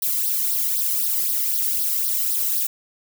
violet noise with flanger, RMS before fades -22 dBFS, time 0.02-2.67 s, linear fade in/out 5 ms, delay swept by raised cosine 0.2 to 1.03 ms, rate 3.9 Hz, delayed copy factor +0.8, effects none

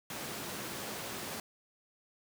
pink high-pass noise, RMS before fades -41 dBFS, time 0.1-1.4 s, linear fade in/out 2 ms, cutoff 150 Hz, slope 12 dB/octave, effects none

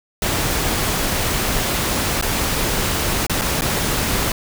pink noise with dropouts, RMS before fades -20 dBFS, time 0.22-4.32 s, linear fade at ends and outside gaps 2 ms, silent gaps 2.213-2.224 / 3.267-3.296 / 3.413-3.417 / 3.61-3.619 s, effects none

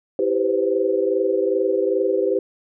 sine chord, C major seventh, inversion first, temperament equal with one note detuned, 329.6 / 392 / 500.8 / 523.3 Hz, E4 / G4 / B4 / C5, 0 / 0 / +24 / 0 cents, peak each -26 / -20 / -22 / -26 dBFS, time 0.19-2.39 s, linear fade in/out 2 ms, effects none

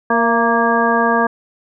harmonic tone with a mistuned harmonic, 233.1 Hz, A#3, in tune, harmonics 1 / 2 / 3 / 4 / 5 / 7, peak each -19 / -19 / -19 / -19 / -19 / -19 dBFS, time 0.1-1.27 s, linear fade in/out 5 ms, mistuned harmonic 3, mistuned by -39 cents, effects none

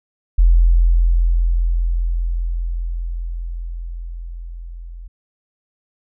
sine tone with level ramp, 42.53 Hz, F1, 45 cents flat, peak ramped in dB -7 to -31 dBFS, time 0.38-5.08 s, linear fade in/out 10 ms, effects none

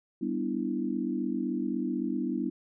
sine chord, E minor seventh, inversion first, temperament equal with one note detuned, 196 / 246.2 / 293.7 / 329.6 Hz, G3 / B3 / D4 / E4, 0 / -5 / 0 / 0 cents, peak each -35 / -32 / -34 / -34 dBFS, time 0.21-2.5 s, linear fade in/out 10 ms, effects none

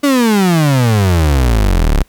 35% pulse exponential sweep, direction down, 293.7 to 32.7 Hz, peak -7 dBFS, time 0.03-2.03 s, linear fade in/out 10 ms, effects pink hiss -52 dBFS RMS until 2.08 s

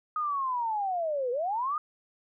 sine linear two-way sweep, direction down then up, 1255 to 472.4 to 1255 Hz, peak -27 dBFS, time 0.16-1.78 s, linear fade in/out 2 ms, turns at 1.31 s, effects none

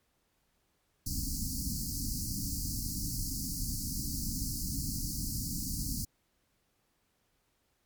pink band-stop noise, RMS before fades -35 dBFS, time 1.06-6.05 s, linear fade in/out 5 ms, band 300 to 4500 Hz, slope 96 dB/octave, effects pink hiss -75 dBFS RMS until 7.85 s + MP3 96 kbps

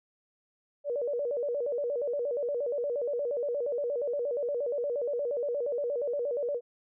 sine tone with vibrato, 526 Hz, C5, 9 cents sharp, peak -28 dBFS, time 0.84-6.61 s, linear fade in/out 50 ms, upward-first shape square, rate 8.5 Hz, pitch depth 160 cents each way, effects none

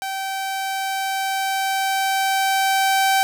sawtooth tone with level ramp, 774 Hz, G5, 22 cents flat, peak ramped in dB -21 to -11 dBFS, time 0.02-3.23 s, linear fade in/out 0 ms, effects none

